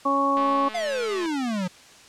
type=harmonic tone; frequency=277.2 Hz; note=C#4; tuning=in tune; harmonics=1 / 2 / 3 / 4; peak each=-26 / -27 / -30 / -21 dBFS; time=0.05-0.69 s; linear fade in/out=10 ms
type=click train; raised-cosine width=0.3 ms; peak=-22 dBFS; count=193; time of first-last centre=0.37-1.259 s; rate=216 Hz
type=exponential sweep; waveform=square; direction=down; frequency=720 to 175.4 Hz; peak=-25 dBFS; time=0.74-1.68 s; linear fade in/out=10 ms
effects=white hiss -49 dBFS RMS until 2.08 s + low-pass 7000 Hz 12 dB/octave